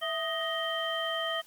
harmonic tone with a mistuned harmonic, 625 Hz, D#5, 8 cents sharp, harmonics 1 / 2 / 3 / 5, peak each -34 / -36 / -36 / -34 dBFS, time 0.01-1.42 s, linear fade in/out 20 ms, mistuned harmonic 1, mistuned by +90 cents, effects white hiss -57 dBFS RMS until 1.46 s + Opus 32 kbps

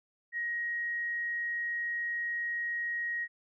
sine tone, 1887 Hz, A#6, 21 cents sharp, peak -31 dBFS, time 0.32-3.28 s, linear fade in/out 50 ms, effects none

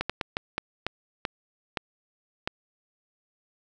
slowing click train, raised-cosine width 0.3 ms, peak -11 dBFS, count 9, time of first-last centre 0.01-2.475 s, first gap 86 ms, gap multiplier 1.35, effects none

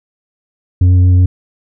triangle tone with tanh clipping, 90.7 Hz, F#2, 34 cents flat, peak -6 dBFS, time 0.81-1.26 s, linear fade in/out 5 ms, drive 9 dB, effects none

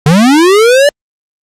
square linear sweep, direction up, 139.8 to 591 Hz, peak -4 dBFS, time 0.06-0.89 s, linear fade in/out 2 ms, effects low-pass 10000 Hz 12 dB/octave + Opus 48 kbps

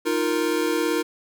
square chord, Eb suspended second, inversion none, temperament equal, 311.1 / 349.2 / 466.2 Hz, Eb4 / F4 / Bb4, 0 / 0 / 0 cents, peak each -26 dBFS, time 0.05-1.03 s, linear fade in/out 20 ms, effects none

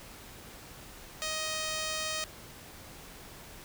5% pulse tone, 626 Hz, D#5, 10 cents sharp, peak -21 dBFS, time 1.22-2.24 s, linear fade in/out 0 ms, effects pink hiss -49 dBFS RMS until 3.64 s

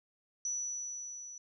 sine tone with level ramp, 5920 Hz, F#8, in tune, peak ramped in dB -32 to -45 dBFS, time 0.45-1.38 s, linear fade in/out 2 ms, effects none

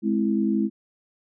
sine chord, Ab augmented, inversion none, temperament equal with one note detuned, 210.6 / 261.6 / 329.6 Hz, Ab3 / C4 / E4, +24 / 0 / 0 cents, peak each -22 / -27 / -25 dBFS, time 0.02-0.7 s, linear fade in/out 50 ms, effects none

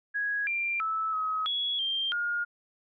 sine tone with pitch steps, 1660 / 2376 / 1308 / 1273 / 3359 / 3174 / 1423 Hz, G#6 / D7 / E6 / D#6 / G#7 / G7 / F6, -1 / +20 / -14 / +39 / +19 / +21 / +32 cents, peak -27 dBFS, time 0.14-2.45 s, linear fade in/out 20 ms, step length 330 ms, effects none

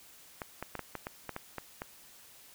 clicks, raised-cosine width 0.5 ms, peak -22 dBFS, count 10, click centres 0.418 / 0.626 / 0.753 / 0.793 / 0.953 / 1.069 / 1.293 / 1.364 / 1.583 / 1.819 s, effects white hiss -56 dBFS RMS until 2.54 s

